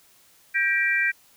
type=tone cluster; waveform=sine; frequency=1586 / 1915 / 2352 Hz; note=G6 / A#6 / D7; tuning=+20 / +46 / +2 cents; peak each=-24 dBFS; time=0.54-1.12 s; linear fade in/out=20 ms; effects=white hiss -57 dBFS RMS until 1.36 s